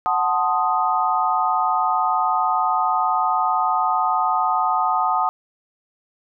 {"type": "chord", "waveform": "sine", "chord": "F# diminished seventh", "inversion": "none", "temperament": "equal", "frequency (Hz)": [740, 880, 1046.5, 1244.5], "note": ["F#5", "A5", "C6", "Eb6"], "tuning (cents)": [0, 0, 0, 0], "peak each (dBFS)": [-22, -22, -27, -21], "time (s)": [0.06, 5.29], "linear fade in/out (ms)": 0, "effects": []}